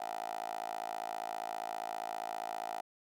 10% pulse tone with high-pass filter, 55 Hz, A1, in tune, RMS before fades -40 dBFS, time 0-2.81 s, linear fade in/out 5 ms, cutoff 710 Hz, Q 6.9, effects none

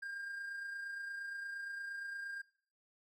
triangle tone with amplitude modulation, 1604 Hz, G6, 39 cents sharp, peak -38 dBFS, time 0.02-2.42 s, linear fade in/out 10 ms, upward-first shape sine, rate 28.6 Hz, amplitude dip 35%, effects noise-tail reverb RT60 0.5 s tail -19 dB re dry

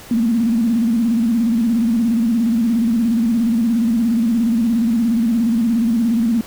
sine tone with vibrato, 230 Hz, A#3, 23 cents flat, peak -13 dBFS, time 0.11-6.41 s, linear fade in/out 2 ms, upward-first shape square, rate 17 Hz, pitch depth 79 cents each way, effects pink hiss -38 dBFS RMS until 6.46 s

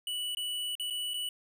square tone with dropouts, 2955 Hz, F#7, 3 cents flat, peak -33 dBFS, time 0.07-1.29 s, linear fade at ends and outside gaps 2 ms, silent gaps 0.349-0.37 / 0.753-0.797 / 0.901-0.906 / 1.136-1.141 s, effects none

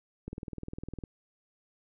click train, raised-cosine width 3 ms, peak -25 dBFS, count 16, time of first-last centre 0.28-1.038 s, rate 19.8 Hz, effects none

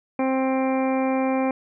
harmonic tone, 263.4 Hz, C4, 12 cents sharp, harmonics 1 / 2 / 3 / 4 / 5 / 6 / 7 / 8 / 9, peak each -22 / -25 / -28 / -33 / -41 / -43 / -44 / -41 / -36 dBFS, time 0.19-1.51 s, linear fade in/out 2 ms, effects none

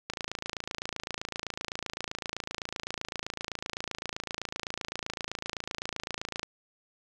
click train, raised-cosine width 0.2 ms, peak -16 dBFS, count 177, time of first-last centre 0.1-6.431 s, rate 27.8 Hz, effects none

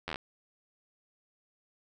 slowing click train, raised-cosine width 0.3 ms, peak -19 dBFS, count 7, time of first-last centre 0.08-0.159 s, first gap 11 ms, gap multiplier 1.07, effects none

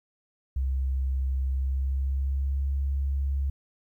sine tone with pitch glide, 66.1 to 68.75 Hz, C2 to C#2, +18 to -14 cents, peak -24 dBFS, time 0.56-3.5 s, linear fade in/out 5 ms, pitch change +68 cents, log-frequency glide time 1.47-2.68 s, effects 11-bit

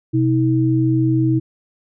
sine tone pair together, 126.9 / 319.8 Hz, B2 / D#4, +47 / +48 cents, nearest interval octave + major third, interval 1601 cents, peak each -16 dBFS, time 0.13-1.4 s, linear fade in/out 20 ms, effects none

